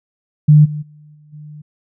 sine tone with level steps, 150.2 Hz, D3, 39 cents sharp, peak -4 / -21 / -40 / -43 / -32 dBFS, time 0.48-1.62 s, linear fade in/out 10 ms, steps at 0.64 / 0.81 / 1.14 / 1.32 s, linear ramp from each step 20 ms, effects none

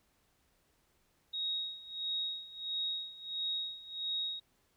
sine tone with tremolo, 3771 Hz, A#7, 19 cents sharp, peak -32 dBFS, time 1.33-4.4 s, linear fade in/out 10 ms, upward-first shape sine, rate 1.5 Hz, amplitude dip 85%, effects pink hiss -73 dBFS RMS until 4.76 s

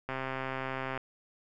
click train, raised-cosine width 0.5 ms, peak -20 dBFS, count 118, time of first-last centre 0.09-0.976 s, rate 132 Hz, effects none

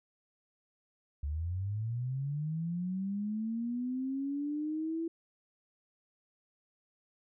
sine linear sweep, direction up, 69.3 to 333.6 Hz, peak -32 dBFS, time 1.23-5.08 s, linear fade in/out 5 ms, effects none

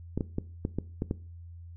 clicks, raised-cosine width 3 ms, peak -16 dBFS, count 7, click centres 0.176 / 0.208 / 0.384 / 0.651 / 0.786 / 1.021 / 1.111 s, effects noise-tail reverb RT60 0.4 s tail -19 dB re dry + added 85 Hz sine -43 dBFS peak until 1.76 s

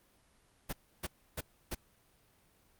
pink noise bursts, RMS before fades -37 dBFS, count 4, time 0.69-1.75 s, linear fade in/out 10 ms, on 40 ms, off 300 ms, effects pink hiss -68 dBFS RMS until 2.79 s + Opus 32 kbps

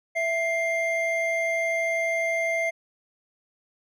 triangle tone pair together, 661.7 / 2104 Hz, E5 / C7, +6 / +9 cents, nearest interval octave + minor sixth, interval 2003 cents, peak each -24 dBFS, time 0.15-2.71 s, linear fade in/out 20 ms, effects none

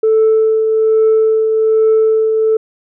sine tone with tremolo, 440 Hz, A4, in tune, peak -5 dBFS, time 0.03-2.57 s, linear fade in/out 5 ms, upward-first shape triangle, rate 1.2 Hz, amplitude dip 45%, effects tanh soft clip ceiling -5 dBFS

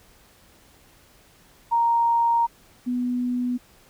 sine tone pair in turn, 932.3 / 246.9 Hz, A#5 / B3, 0 / 0 cents, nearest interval octave + major seventh, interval 2300 cents, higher first, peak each -17 / -22 dBFS, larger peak first, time 1.71-2.47 / 2.86-3.58 s, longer first, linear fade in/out 20 ms, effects pink hiss -55 dBFS RMS until 3.89 s

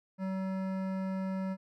sine tone with hard clipping, 190 Hz, F#3, 46 cents sharp, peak -34 dBFS, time 0.18-1.57 s, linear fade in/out 50 ms, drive 15 dB, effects none

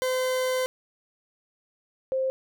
40% pulse / sine tone pair in turn, 513 / 525.9 Hz, C5 / C5, -34 / +9 cents, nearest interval unison, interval 43 cents, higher second, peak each -23 dBFS, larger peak neither, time 0.02-0.66 / 2.12-2.3 s, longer first, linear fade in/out 0 ms, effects none

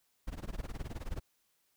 brown noise with tremolo, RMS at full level -36 dBFS, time 0.27-1.2 s, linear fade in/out 10 ms, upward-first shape sine, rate 19 Hz, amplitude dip 95%, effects white hiss -75 dBFS RMS until 1.76 s

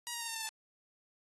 5% pulse tone with pitch steps, 955 / 939.7 / 924.6 / 909.8 / 895.2 / 880.8 Hz, A#5 / A#5 / A#5 / A#5 / A5 / A5, +42 / +14 / -14 / -42 / +30 / +2 cents, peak -26 dBFS, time 0.07-0.49 s, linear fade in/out 0 ms, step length 70 ms, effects AAC 32 kbps

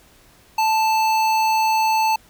square tone with notch filter, 880 Hz, A5, in tune, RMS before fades -18 dBFS, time 0.58-2.16 s, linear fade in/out 5 ms, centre 9800 Hz, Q 1.2, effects pink hiss -52 dBFS RMS until 2.29 s

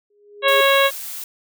sine tone with exponential growth, 411.7 Hz, G#4, 15 cents flat, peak -20 dBFS, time 0.1-0.61 s, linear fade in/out 5 ms, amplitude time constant 110 ms
harmonic tone, 550 Hz, C#5, 14 cents flat, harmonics 1 / 2 / 3 / 4 / 5 / 6 / 7, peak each -16 / -19 / -21 / -22 / -23 / -24 / -24 dBFS, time 0.42-0.91 s, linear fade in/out 50 ms
blue noise, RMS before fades -31 dBFS, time 0.48-1.24 s, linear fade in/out 2 ms
effects none

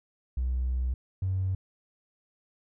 triangle tone pair in turn, 62.9 / 94.24 Hz, B1 / F#2, +32 / +32 cents, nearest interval perfect fifth, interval 700 cents, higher second, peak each -22 dBFS, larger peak neither, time 0.37-0.94 / 1.22-1.55 s, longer first, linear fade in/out 5 ms, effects tanh soft clip ceiling -23 dBFS

